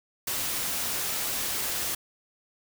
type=noise; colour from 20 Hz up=white; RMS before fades=-30 dBFS; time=0.27-1.95 s; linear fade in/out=5 ms; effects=none